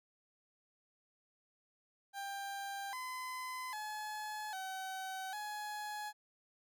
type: tone with pitch steps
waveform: 30% pulse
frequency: 793 / 1019 / 852 / 760 / 841 Hz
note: G5 / C6 / G#5 / F#5 / G#5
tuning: +20 / -46 / +44 / +46 / +22 cents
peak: -38 dBFS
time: 2.13-6.13 s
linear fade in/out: 50 ms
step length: 800 ms
effects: none